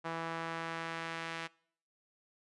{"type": "tone with band-pass filter sweep", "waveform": "sawtooth", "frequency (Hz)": 164.81, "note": "E3", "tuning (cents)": 0, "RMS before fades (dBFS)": -40, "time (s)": [0.04, 1.48], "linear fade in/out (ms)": 20, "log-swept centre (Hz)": [1100, 2200], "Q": 0.99, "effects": ["noise-tail reverb RT60 0.6 s tail -24 dB re dry", "resampled to 24000 Hz"]}